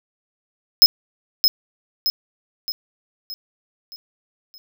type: tone with echo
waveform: square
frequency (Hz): 5130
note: E8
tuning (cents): -48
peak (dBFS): -6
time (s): 0.82-0.86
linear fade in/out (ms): 0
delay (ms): 620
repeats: 6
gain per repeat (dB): -6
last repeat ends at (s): 4.58
effects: none